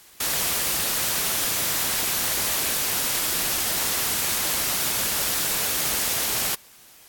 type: noise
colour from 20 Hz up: white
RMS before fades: -24 dBFS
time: 0.2-6.55 s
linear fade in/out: 5 ms
effects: white hiss -50 dBFS RMS until 7.08 s + AAC 64 kbps